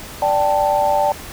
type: chord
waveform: sine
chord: D suspended fourth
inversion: none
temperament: just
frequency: 587.3 / 783.1 / 881 Hz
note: D5 / G5 / A5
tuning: 0 / -2 / +2 cents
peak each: -18 dBFS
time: 0.22-1.12 s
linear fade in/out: 2 ms
effects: pink hiss -34 dBFS RMS until 1.32 s